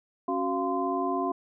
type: tone cluster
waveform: sine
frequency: 275.1 / 372 / 694 / 1033 Hz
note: C#4 / F#4 / F5 / C6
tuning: -13 / +9 / -11 / -22 cents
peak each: -31 dBFS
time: 0.28-1.32 s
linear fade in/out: 5 ms
effects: none